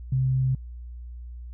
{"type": "tone", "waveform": "sine", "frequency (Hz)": 130.81, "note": "C3", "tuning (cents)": 0, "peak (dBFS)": -20, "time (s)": [0.12, 0.55], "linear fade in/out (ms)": 5, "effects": ["added 60 Hz sine -36 dBFS peak until 1.53 s"]}